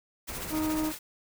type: noise with tremolo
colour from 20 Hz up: white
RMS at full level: -37 dBFS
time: 0.27-0.99 s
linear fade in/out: 20 ms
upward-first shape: sine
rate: 14 Hz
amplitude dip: 55%
type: low-pass noise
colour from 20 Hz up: pink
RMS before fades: -40 dBFS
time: 0.29-0.92 s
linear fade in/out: 5 ms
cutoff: 2700 Hz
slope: 96 dB/octave
type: harmonic tone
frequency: 311.1 Hz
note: D#4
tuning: in tune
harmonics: 1 / 2 / 3 / 4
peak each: -27 / -40 / -40 / -44 dBFS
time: 0.5-0.93 s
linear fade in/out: 50 ms
effects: none